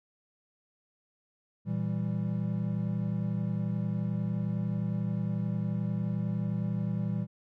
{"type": "chord", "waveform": "triangle", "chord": "E diminished", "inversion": "second", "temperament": "equal", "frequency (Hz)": [116.54, 164.81, 196], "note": ["Bb2", "E3", "G3"], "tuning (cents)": [0, 0, 0], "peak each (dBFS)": -31, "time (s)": [1.65, 7.27], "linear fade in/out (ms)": 50, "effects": []}